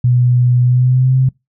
sine tone with pitch glide, 123.47 to 130.74 Hz, B2 to C3, 0 to -1 cents, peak -8 dBFS, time 0.04-1.29 s, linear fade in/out 5 ms, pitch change +99 cents, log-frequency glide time 0.63-1.17 s, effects noise-tail reverb RT60 0.2 s tail -25 dB re dry

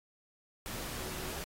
sine tone in noise, 370 Hz, F#4, in tune, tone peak -48 dBFS, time 1-1.33 s, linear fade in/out 0 ms, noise pink, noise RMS -41 dBFS, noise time 0.66-1.44 s, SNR -10 dB, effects AAC 48 kbps

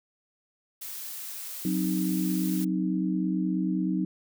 blue noise, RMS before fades -38 dBFS, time 0.81-2.65 s, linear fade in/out 10 ms
sine chord, C diminished, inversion second, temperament equal, 185 / 261.6 / 311.1 Hz, Gb3 / C4 / Eb4, 0 / 0 / 0 cents, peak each -27 / -32 / -29 dBFS, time 1.65-4.05 s, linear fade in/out 2 ms
effects none

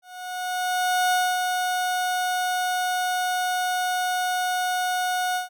30% pulse tone with ADSR envelope, 730 Hz, F#5, 24 cents flat, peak -16 dBFS, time 0.02-5.49 s, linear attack 1100 ms, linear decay 250 ms, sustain -4 dB, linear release 130 ms, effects none

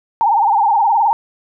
sine tone with vibrato, 862 Hz, A5, 36 cents flat, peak -10 dBFS, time 0.21-1.13 s, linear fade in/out 0 ms, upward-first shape sine, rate 19 Hz, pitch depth 140 cents each way, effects none

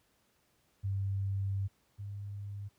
sine tone pair in turn, 98 / 100.99 Hz, G2 / G#2, 0 / -48 cents, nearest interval minor second, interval 52 cents, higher second, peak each -30 / -38 dBFS, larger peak first, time 0.83-1.68 / 1.98-2.69 s, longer first, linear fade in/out 20 ms, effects pink hiss -72 dBFS RMS until 2.78 s + high-pass 60 Hz 12 dB/octave

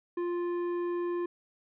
triangle tone with tanh clipping, 349.2 Hz, F4, in tune, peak -31 dBFS, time 0.17-1.26 s, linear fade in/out 5 ms, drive 14 dB, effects none

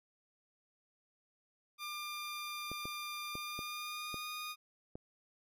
15% pulse tone with pitch glide, 1197 to 1227.8 Hz, D6 to D#6, +33 to -23 cents, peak -34 dBFS, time 1.78-4.56 s, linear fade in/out 50 ms, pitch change +44 cents, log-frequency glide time 3.29-4.29 s
clicks, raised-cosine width 2 ms, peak -31 dBFS, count 6, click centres 2.716 / 2.855 / 3.354 / 3.591 / 4.143 / 4.955 s
effects none

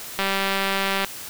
click train, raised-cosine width 0.3 ms, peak -7 dBFS, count 168, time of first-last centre 0.19-1.046 s, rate 195 Hz, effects white hiss -36 dBFS RMS until 1.29 s

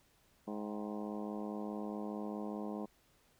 harmonic tone with a mistuned harmonic, 104.8 Hz, G#2, 16 cents sharp, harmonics 2 / 3 / 4 / 5 / 6 / 7 / 8 / 9 / 10, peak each -41 / -45 / -47 / -49 / -51 / -52 / -53 / -54 / -55 dBFS, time 0.47-2.86 s, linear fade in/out 10 ms, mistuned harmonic 8, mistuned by -79 cents, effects pink hiss -70 dBFS RMS until 3.39 s

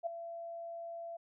sine tone with ADSR envelope, 675 Hz, E5, 41 cents sharp, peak -30 dBFS, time 0.03-1.17 s, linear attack 35 ms, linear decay 7 ms, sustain -11 dB, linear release 9 ms, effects none

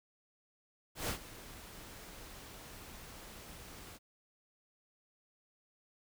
pink noise with ADSR envelope, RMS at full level -35 dBFS, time 0.95-3.99 s, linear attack 130 ms, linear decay 98 ms, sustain -16 dB, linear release 41 ms, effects none

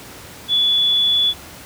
sine tone, 3431 Hz, A7, 44 cents flat, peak -13 dBFS, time 0.48-1.34 s, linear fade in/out 50 ms, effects pink hiss -38 dBFS RMS until 1.65 s + high-pass 60 Hz 12 dB/octave

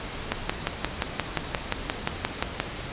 click train, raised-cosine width 0.3 ms, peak -7 dBFS, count 14, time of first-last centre 0.32-2.601 s, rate 5.7 Hz, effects pink hiss -35 dBFS RMS until 2.92 s + resampled to 8000 Hz

